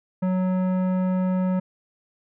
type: tone with tanh clipping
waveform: sine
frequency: 185 Hz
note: F#3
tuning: in tune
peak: -22 dBFS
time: 0.22-1.6 s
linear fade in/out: 10 ms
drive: 14 dB
effects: none